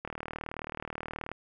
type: click train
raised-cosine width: 0.5 ms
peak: -21 dBFS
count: 50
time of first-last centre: 0.05-1.316 s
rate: 38.7 Hz
effects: none